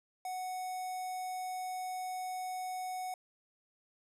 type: tone with notch filter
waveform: square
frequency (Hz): 740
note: F#5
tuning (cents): 0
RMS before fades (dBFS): -39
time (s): 0.25-3.14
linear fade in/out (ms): 2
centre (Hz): 3100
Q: 0.87
effects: resampled to 32000 Hz